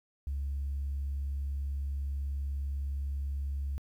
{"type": "tone", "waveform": "sine", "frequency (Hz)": 69.7, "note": "C#2", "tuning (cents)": 10, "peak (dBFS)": -30, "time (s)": [0.27, 3.78], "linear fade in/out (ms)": 0, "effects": ["tanh soft clip ceiling -28 dBFS", "11-bit"]}